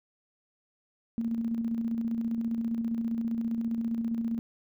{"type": "tone with tremolo", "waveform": "sine", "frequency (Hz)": 229.6, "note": "A#3", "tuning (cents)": -26, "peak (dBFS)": -26, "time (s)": [1.18, 4.39], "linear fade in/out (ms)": 0, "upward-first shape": "square", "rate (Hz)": 15, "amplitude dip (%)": 40, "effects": []}